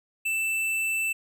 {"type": "tone with tanh clipping", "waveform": "sine", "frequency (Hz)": 2655, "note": "E7", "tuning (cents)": 12, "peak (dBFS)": -26, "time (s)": [0.25, 1.13], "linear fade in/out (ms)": 10, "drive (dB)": 15, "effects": []}